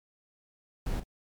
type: noise with echo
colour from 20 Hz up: brown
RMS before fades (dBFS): -31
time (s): 0.86-1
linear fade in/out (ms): 5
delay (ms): 37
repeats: 1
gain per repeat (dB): -11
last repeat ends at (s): 1.037
effects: MP3 96 kbps